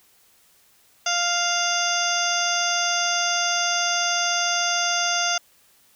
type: harmonic tone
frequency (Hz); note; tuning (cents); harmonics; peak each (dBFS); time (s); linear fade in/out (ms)
698.5; F5; 0; 1 / 2 / 3 / 4 / 5 / 7 / 8 / 9; -27 / -26 / -33 / -29 / -30 / -29 / -32 / -27; 1.06-5.38; 5
effects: white hiss -58 dBFS RMS until 5.95 s